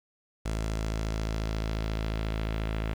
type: tone with low-pass filter sweep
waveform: sawtooth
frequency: 54.2 Hz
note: A1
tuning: 25 cents flat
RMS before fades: -31 dBFS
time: 0.45-2.94 s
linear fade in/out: 10 ms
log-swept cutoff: 8500 to 2700 Hz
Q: 1.5
effects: 8-bit